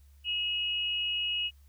sine tone pair together, 2587 / 2900 Hz, E7 / F#7, -33 / -35 cents, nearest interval major second, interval 198 cents, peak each -36 / -29 dBFS, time 0.24-1.51 s, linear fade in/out 50 ms, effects added 70 Hz sine -54 dBFS peak until 1.68 s + white hiss -70 dBFS RMS until 1.68 s

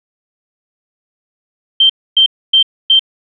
sine tone bursts, 3136 Hz, G7, in tune, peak -5 dBFS, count 4, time 1.8-2.994 s, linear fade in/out 5 ms, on 96 ms, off 270 ms, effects none

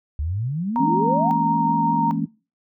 sine exponential sweep, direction up, 69.3 to 787 Hz, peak -22 dBFS, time 0.19-1.31 s, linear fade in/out 0 ms
sine tone with vibrato, 930 Hz, A#5, 4 cents flat, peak -19 dBFS, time 0.76-2.11 s, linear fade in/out 0 ms, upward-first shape triangle, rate 5.3 Hz, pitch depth 15 cents each way
sine chord, A# half-diminished seventh, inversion second, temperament equal with one note detuned, 164.81 / 212.3 / 233.1 / 277.2 Hz, E3 / G#3 / A#3 / C#4, 0 / +38 / 0 / 0 cents, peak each -26 dBFS, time 0.79-2.26 s, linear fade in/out 10 ms
effects noise-tail reverb RT60 0.3 s tail -19 dB re dry

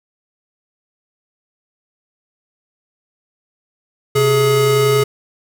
square tone pair together, 130 / 420.7 Hz, C3 / G#4, -11 / +22 cents, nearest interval octave + minor sixth, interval 2033 cents, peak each -18 / -13 dBFS, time 4.15-5.04 s, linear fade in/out 10 ms, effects none

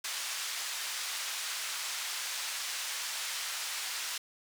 white band-pass noise, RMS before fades -37 dBFS, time 0.04-4.18 s, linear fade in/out 5 ms, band 1100 to 7100 Hz, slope 12 dB/octave, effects none

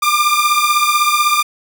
sawtooth beating tone pair, 1189 / 1205 Hz, D6 / D6, +21 / +44 cents, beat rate 16 Hz, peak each -11 dBFS, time 0.02-1.43 s, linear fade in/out 10 ms, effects none

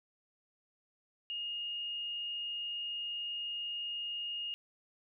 sine tone with frequency modulation, 2849 Hz, F7, 34 cents sharp, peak -36 dBFS, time 1.3-4.54 s, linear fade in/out 0 ms, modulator 67.2 Hz, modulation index 0.37, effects none

